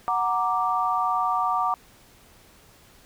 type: chord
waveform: sine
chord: Gb augmented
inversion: none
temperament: equal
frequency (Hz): 740 / 932.3 / 1174.7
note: Gb5 / Bb5 / D6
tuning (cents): 0 / 0 / 0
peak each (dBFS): -26 / -27 / -24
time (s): 0.08-1.74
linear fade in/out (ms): 0
effects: pink hiss -54 dBFS RMS until 3.05 s